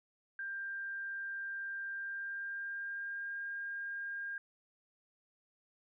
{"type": "tone with pitch glide", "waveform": "sine", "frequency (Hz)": [1589, 1610.3], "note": ["G6", "G6"], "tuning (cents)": [23, 46], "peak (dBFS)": -38, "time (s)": [0.39, 4.38], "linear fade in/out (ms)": 2, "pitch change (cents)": 23, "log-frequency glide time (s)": [1.92, 3.39], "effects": []}